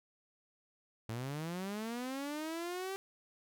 sawtooth linear sweep, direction up, 108.1 to 392 Hz, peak -34 dBFS, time 1.09-2.96 s, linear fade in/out 0 ms, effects none

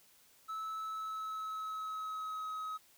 triangle tone with pitch glide, 1304 to 1271.3 Hz, E6 to D#6, -19 to +37 cents, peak -36 dBFS, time 0.48-2.78 s, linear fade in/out 20 ms, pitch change -44 cents, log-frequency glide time 0.82-2.49 s, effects white hiss -65 dBFS RMS until 2.97 s

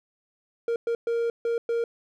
triangle tone bursts at uneven times, 466.2 Hz, A#4, in tune, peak -21 dBFS, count 5, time 0.68-0.76 / 0.87-0.95 / 1.07-1.3 / 1.45-1.58 / 1.69-1.84 s, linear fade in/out 2 ms, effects none

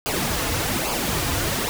pink noise with flanger, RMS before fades -24 dBFS, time 0.06-1.69 s, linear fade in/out 0 ms, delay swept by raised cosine 0.52 to 5.32 ms, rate 1.2 Hz, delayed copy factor -0.65, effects none

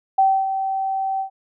sine tone with ADSR envelope, 772 Hz, G5, 27 cents flat, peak -11 dBFS, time 0.18-1.3 s, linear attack 8 ms, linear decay 270 ms, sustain -9 dB, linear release 100 ms, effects none

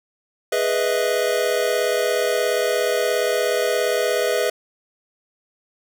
square chord, E major seventh, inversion first, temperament equal, 415.3 / 493.9 / 622.3 / 659.3 Hz, G#4 / B4 / D#5 / E5, 0 / 0 / 0 / 0 cents, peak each -25 / -23 / -25 / -27 dBFS, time 0.52-4.5 s, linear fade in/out 5 ms, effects none

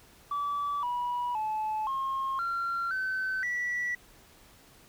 sine tone with pitch steps, 1152 / 973 / 864 / 1074 / 1374 / 1528 / 1951 Hz, D6 / B5 / A5 / C6 / F6 / G6 / B6, -34 / -26 / -32 / +45 / -29 / -45 / -22 cents, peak -27 dBFS, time 0.31-3.95 s, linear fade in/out 5 ms, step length 520 ms, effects tanh soft clip ceiling -26 dBFS + pink hiss -57 dBFS RMS until 4.88 s

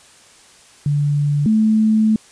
sine tone pair in turn, 145.3 / 217.7 Hz, D3 / A3, -18 / -18 cents, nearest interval perfect fifth, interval 700 cents, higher second, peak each -14 / -11 dBFS, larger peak second, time 0.86-1.46 / 1.46-2.16 s, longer second, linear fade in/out 2 ms, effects white hiss -47 dBFS RMS until 2.31 s + resampled to 22050 Hz

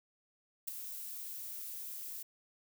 violet noise with ADSR envelope, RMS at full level -35 dBFS, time 0.67-2.23 s, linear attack 14 ms, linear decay 5 ms, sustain -9 dB, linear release 8 ms, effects none

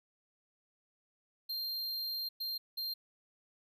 square tone bursts at uneven times, 4186 Hz, C8, in tune, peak -36 dBFS, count 3, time 1.49-2.29 / 2.4-2.58 / 2.77-2.94 s, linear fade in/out 10 ms, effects none

